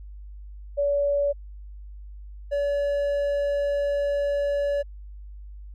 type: tone pair in turn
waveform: sine / triangle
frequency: 571 / 571 Hz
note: D5 / D5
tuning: -49 / -49 cents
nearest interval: unison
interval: 0 cents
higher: neither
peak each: -20 dBFS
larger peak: neither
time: 0.77-1.33 / 2.51-4.83 s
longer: second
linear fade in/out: 20 ms
effects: added 50 Hz sine -38 dBFS peak until 5.74 s